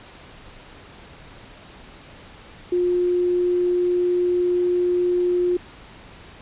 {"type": "tone", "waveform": "sine", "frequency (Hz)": 355.8, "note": "F4", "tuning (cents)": 32, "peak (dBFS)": -17, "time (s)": [2.72, 5.57], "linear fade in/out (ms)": 5, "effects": ["pink hiss -44 dBFS RMS until 6.41 s", "resampled to 8000 Hz"]}